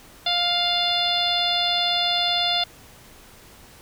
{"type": "harmonic tone", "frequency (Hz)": 702, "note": "F5", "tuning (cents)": 9, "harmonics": [1, 2, 3, 4, 5, 6, 7], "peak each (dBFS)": [-26, -33, -33, -30, -22, -28, -33], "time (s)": [0.26, 2.64], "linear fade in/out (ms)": 5, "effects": ["pink hiss -48 dBFS RMS until 3.81 s"]}